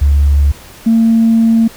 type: tone pair in turn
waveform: sine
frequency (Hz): 71.4 / 226.7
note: D2 / A#3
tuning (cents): -48 / -48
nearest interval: octave + minor sixth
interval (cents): 2000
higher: second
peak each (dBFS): -5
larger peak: neither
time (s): 0.01-0.52 / 0.86-1.68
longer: second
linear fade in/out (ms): 10
effects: tanh soft clip ceiling -2 dBFS + pink hiss -36 dBFS RMS until 1.76 s